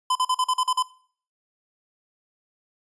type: tone bursts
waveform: square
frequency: 1017 Hz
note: C6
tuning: 50 cents flat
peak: -20 dBFS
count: 8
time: 0.1-0.826 s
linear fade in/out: 5 ms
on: 54 ms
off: 42 ms
effects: noise-tail reverb RT60 0.5 s tail -20 dB re dry + resampled to 24000 Hz